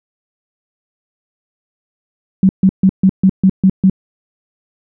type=tone bursts; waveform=sine; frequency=190 Hz; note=F#3; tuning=46 cents sharp; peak=-5 dBFS; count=8; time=2.43-3.898 s; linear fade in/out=2 ms; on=61 ms; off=140 ms; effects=none